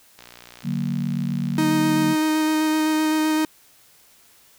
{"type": "click train", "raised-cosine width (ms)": 0.2, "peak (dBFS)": -24, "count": 87, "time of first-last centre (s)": [0.19, 1.621], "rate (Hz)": 60.1}
{"type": "chord", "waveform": "sine", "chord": "D augmented", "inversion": "none", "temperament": "equal with one note detuned", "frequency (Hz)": [146.16, 185, 233.1], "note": ["D3", "F#3", "A#3"], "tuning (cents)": [-8, 0, 0], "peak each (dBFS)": -26, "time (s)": [0.63, 2.16], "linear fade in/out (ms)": 50}
{"type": "tone with vibrato", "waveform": "45% pulse", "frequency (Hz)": 311.1, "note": "D#4", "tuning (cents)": 0, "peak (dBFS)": -18, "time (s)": [1.58, 3.45], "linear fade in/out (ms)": 2, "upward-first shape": "square", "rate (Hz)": 7.8, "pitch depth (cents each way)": 8}
{"effects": ["white hiss -54 dBFS RMS until 4.58 s"]}